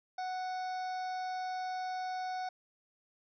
harmonic tone with a mistuned harmonic, 740 Hz, F#5, in tune, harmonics 1 / 2 / 3 / 5 / 6 / 7 / 8, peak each -35 / -47 / -53 / -57 / -55 / -55 / -62 dBFS, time 0.18-2.49 s, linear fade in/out 5 ms, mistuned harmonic 7, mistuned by +58 cents, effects none

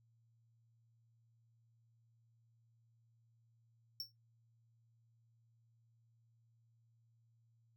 square tone with exponential decay, 5450 Hz, F8, 43 cents flat, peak -38 dBFS, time 4-4.12 s, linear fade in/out 1 ms, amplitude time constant 26 ms, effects noise-tail reverb RT60 0.2 s tail -25 dB re dry + added 115 Hz sine -70 dBFS peak until 7.76 s

